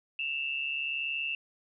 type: tone pair together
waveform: sine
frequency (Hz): 2653 / 2794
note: E7 / F7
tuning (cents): +10 / 0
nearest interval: minor second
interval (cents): 90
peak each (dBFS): -32 / -35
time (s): 0.19-1.35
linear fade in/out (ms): 2
effects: none